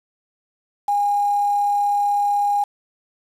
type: tone with quantisation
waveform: sine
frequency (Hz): 816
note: G#5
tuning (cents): -31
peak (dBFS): -16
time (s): 0.88-2.64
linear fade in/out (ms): 5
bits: 6
effects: low-pass 11000 Hz 12 dB/octave